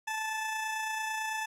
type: tone with amplitude modulation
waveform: 20% pulse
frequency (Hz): 874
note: A5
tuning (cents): -12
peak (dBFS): -26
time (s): 0.07-1.46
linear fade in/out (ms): 10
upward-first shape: sine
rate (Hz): 29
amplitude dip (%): 30
effects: low-pass 11000 Hz 12 dB/octave